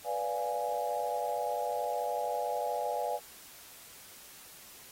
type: chord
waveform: sine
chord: B diminished seventh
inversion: none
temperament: equal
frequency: 493.9 / 587.3 / 698.5 / 830.6 Hz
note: B4 / D5 / F5 / Ab5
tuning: 0 / 0 / 0 / 0 cents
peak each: -37 / -36 / -36 / -35 dBFS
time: 0.04-3.2 s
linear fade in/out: 50 ms
effects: white hiss -52 dBFS RMS until 4.91 s + AAC 48 kbps